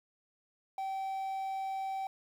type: tone with quantisation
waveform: triangle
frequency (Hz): 772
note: G5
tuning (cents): -27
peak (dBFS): -32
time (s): 0.78-2.07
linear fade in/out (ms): 2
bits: 10
effects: none